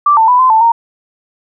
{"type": "tone with pitch steps", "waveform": "sine", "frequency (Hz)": [1170, 892, 992, 1028, 884, 926], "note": ["D6", "A5", "B5", "C6", "A5", "A#5"], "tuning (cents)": [-7, 23, 7, -31, 8, -12], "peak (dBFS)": -5, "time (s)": [0.06, 0.72], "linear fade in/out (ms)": 5, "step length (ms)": 110, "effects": []}